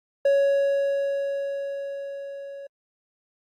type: tone with level ramp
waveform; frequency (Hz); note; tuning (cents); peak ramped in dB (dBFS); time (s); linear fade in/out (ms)
triangle; 557; C#5; +8; -14 to -34; 0.25-2.67; 5
effects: AAC 64 kbps